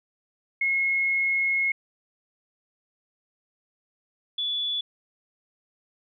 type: tone pair in turn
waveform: sine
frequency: 2167 / 3440 Hz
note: C#7 / A7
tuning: -40 / -40 cents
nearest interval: minor sixth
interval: 800 cents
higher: second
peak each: -21 / -25 dBFS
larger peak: first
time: 0.61-1.72 / 4.38-4.81 s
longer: first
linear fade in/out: 5 ms
effects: none